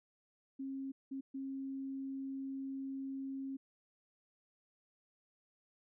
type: tone bursts at uneven times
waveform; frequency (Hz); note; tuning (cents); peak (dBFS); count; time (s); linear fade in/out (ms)
sine; 270; C#4; -45; -39; 3; 0.59-0.92 / 1.11-1.21 / 1.34-3.57; 10
effects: none